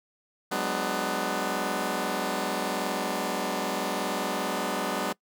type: chord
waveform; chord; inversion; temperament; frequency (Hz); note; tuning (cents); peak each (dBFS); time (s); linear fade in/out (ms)
10% pulse; G# half-diminished seventh; third; just; 186.89 / 207.7 / 249.2 / 299; F#3 / G#3 / B3 / D4; +18 / 0 / +16 / +31; -25; 0.51-5.13; 10
effects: noise-tail reverb RT60 0.1 s tail -23 dB re dry